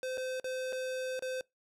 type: tone with dropouts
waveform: square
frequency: 515 Hz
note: C5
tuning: 28 cents flat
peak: -35 dBFS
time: 0.03-1.41 s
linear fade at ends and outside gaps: 1 ms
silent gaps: 0.174-0.179 / 0.399-0.443 / 0.725-0.729 / 1.193-1.223 s
effects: noise-tail reverb RT60 0.2 s tail -25 dB re dry + low-pass 10000 Hz 12 dB/octave